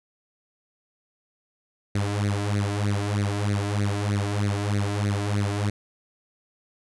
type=tone with flanger; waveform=sawtooth; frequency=102.1 Hz; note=G#2; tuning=29 cents flat; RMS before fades=-25 dBFS; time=1.95-5.7 s; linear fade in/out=5 ms; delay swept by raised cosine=0.47 to 3.07 ms; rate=3.2 Hz; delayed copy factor=+0.85; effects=resampled to 24000 Hz

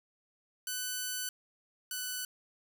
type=tone pair in turn; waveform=5% pulse; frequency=1500 / 1493.7 Hz; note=F#6 / F#6; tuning=+23 / +16 cents; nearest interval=unison; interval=7 cents; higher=first; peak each=-23 / -24 dBFS; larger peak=first; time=0.67-1.29 / 1.91-2.25 s; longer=first; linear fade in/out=2 ms; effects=none

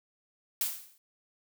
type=noise with exponential decay; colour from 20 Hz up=blue; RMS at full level=-27 dBFS; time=0.61-0.98 s; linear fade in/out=2 ms; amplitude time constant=80 ms; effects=none

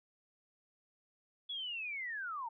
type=linear sweep; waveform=sine; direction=down; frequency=3419 to 870 Hz; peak=-38 dBFS; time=1.49-2.49 s; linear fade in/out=10 ms; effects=none

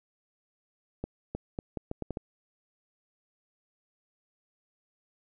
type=accelerating click train; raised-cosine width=2 ms; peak=-20 dBFS; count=8; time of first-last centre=1.04-2.172 s; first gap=310 ms; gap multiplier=0.77; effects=none

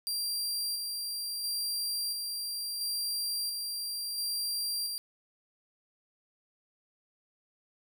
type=tone with tremolo; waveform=sawtooth; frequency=4738 Hz; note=D8; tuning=14 cents sharp; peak=-28 dBFS; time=0.07-4.98 s; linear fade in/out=0 ms; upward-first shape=square; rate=0.73 Hz; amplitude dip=30%; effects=none

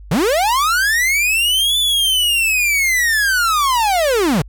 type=linear two-way sweep; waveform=45% pulse; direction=up then down; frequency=128.4 to 3515 to 128.4 Hz; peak=-13 dBFS; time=0.11-4.42 s; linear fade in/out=5 ms; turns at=1.78 s; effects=added 50 Hz sine -34 dBFS peak until 4.48 s

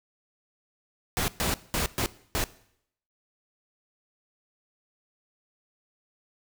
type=noise bursts at uneven times; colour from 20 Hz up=pink; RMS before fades=-27 dBFS; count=5; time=1.17-1.28 / 1.4-1.54 / 1.74-1.86 / 1.98-2.06 / 2.35-2.44 s; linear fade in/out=0 ms; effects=noise-tail reverb RT60 0.7 s tail -19 dB re dry

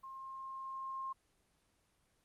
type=tone with level ramp; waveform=sine; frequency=1065 Hz; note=C6; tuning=30 cents sharp; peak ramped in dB=-46 to -38 dBFS; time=0.03-1.13 s; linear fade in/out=10 ms; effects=pink hiss -75 dBFS RMS until 2.24 s + Opus 24 kbps

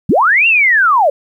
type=linear two-way sweep; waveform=sine; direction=up then down; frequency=121 to 2794 to 527 Hz; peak=-7 dBFS; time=0.09-1.1 s; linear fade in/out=5 ms; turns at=0.47 s; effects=8-bit

